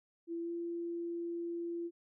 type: tone with pitch glide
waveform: sine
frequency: 336.5 to 341 Hz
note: E4 to F4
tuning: +36 to -41 cents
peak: -36 dBFS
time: 0.27-1.91 s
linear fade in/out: 50 ms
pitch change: +23 cents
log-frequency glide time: 0.41-0.51 s
effects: none